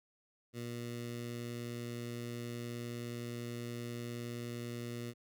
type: tone with notch filter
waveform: 15% pulse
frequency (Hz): 119.3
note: A#2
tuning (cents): +41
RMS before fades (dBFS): -42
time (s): 0.53-5.14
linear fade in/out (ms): 50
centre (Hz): 940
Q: 0.97
effects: none